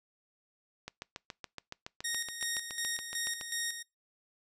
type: click train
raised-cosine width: 0.2 ms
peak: -23 dBFS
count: 19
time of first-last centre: 0.88-3.412 s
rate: 7.11 Hz
type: tone with tremolo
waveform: 10% pulse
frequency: 1864.7 Hz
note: A#6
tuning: in tune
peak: -23 dBFS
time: 2.04-3.83 s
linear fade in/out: 10 ms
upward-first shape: square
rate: 2.7 Hz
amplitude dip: 60%
effects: noise-tail reverb RT60 0.2 s tail -25 dB re dry + low-pass 12000 Hz 12 dB/octave